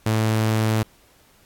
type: tone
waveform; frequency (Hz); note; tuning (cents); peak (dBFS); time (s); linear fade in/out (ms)
sawtooth; 110; A2; 0; -14; 0.06-0.83; 5
effects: pink hiss -56 dBFS RMS until 1.45 s + AAC 64 kbps